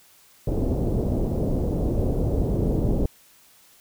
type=low-pass noise; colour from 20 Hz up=pink; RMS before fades=-23 dBFS; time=0.47-3.06 s; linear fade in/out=5 ms; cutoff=540 Hz; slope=24 dB/octave; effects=white hiss -55 dBFS RMS until 3.8 s